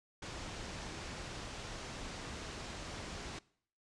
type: low-pass noise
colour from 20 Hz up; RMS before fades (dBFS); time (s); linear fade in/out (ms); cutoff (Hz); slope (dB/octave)
pink; -45; 0.22-3.39; 5; 7300; 24
effects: noise-tail reverb RT60 0.6 s tail -22 dB re dry + resampled to 24000 Hz